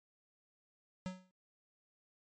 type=tone with exponential decay; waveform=square; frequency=185 Hz; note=F#3; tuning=in tune; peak=-36 dBFS; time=1.06-1.31 s; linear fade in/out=0 ms; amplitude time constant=53 ms; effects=MP3 32 kbps